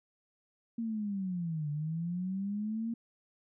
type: linear two-way sweep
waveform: sine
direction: down then up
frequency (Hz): 233.1 to 145.4 to 233.1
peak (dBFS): -32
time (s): 0.78-2.94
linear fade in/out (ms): 5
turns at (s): 1.7
effects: none